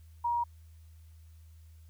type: tone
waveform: sine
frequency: 950 Hz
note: A#5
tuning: 33 cents sharp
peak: -27 dBFS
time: 0.24-0.44 s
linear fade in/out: 10 ms
effects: added 80 Hz sine -51 dBFS peak until 1.89 s + white hiss -70 dBFS RMS until 1.89 s